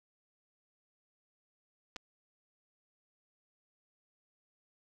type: clicks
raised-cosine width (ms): 0.2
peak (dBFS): -25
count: 2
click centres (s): 1.961 / 1.965
effects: none